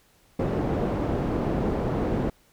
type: low-pass noise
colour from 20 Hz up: white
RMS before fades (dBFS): -26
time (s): 0.39-2.3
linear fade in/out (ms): 5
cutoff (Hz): 410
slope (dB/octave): 12
effects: pink hiss -61 dBFS RMS until 2.52 s